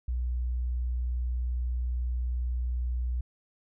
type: tone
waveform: sine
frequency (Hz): 61.2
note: B1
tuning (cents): -15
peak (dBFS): -27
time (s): 0.08-3.21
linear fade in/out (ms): 5
effects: none